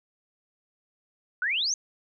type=exponential sweep; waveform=sine; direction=up; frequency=1422 to 6570 Hz; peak=-24 dBFS; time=1.42-1.74 s; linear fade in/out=2 ms; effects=none